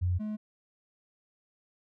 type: tone pair in turn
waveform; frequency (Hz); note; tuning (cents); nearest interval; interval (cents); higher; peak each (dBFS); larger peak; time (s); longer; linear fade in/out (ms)
sine / triangle; 89.6 / 213.1; F2 / G#3; +45 / +45; octave + minor third; 1500; second; -25 / -30; first; 0.01-0.19 / 0.19-0.37; neither; 20
effects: none